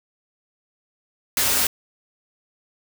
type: noise with comb filter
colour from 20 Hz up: white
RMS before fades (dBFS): -20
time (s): 1.37-1.67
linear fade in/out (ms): 2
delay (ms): 6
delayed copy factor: -0.95
effects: none